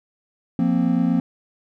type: chord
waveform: triangle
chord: F suspended fourth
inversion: none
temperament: equal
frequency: 174.61 / 233.1 / 261.6 Hz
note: F3 / Bb3 / C4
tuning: 0 / 0 / 0 cents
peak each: -19 dBFS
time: 0.59-1.2 s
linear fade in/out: 2 ms
effects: none